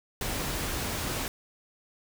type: noise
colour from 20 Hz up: pink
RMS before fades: -32 dBFS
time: 0.21-1.28 s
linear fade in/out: 2 ms
effects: none